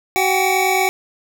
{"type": "tone cluster", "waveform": "square", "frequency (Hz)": [377.4, 745, 794, 2267], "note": ["F#4", "F#5", "G5", "C#7"], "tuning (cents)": [34, 12, 22, 38], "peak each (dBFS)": -21, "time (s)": [0.16, 0.89], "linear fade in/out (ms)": 0, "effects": []}